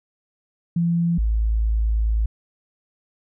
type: tone pair in turn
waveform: sine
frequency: 170 / 54.67 Hz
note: F3 / A1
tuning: -46 / -10 cents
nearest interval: octave + minor sixth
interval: 1964 cents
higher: first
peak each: -17 dBFS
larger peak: neither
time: 0.76-1.18 / 1.18-2.26 s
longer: second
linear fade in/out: 5 ms
effects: none